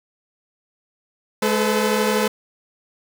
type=tone cluster; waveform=sawtooth; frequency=211.4 / 435.5 / 506 Hz; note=G#3 / A4 / B4; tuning=+31 / -18 / +42 cents; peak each=-18 dBFS; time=1.42-2.28 s; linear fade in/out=5 ms; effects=none